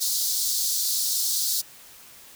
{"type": "high-pass noise", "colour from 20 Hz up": "pink", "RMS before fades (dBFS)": -25, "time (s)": [0, 1.62], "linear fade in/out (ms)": 20, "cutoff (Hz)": 4000, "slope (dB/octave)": 48, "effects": ["white hiss -48 dBFS RMS until 2.35 s"]}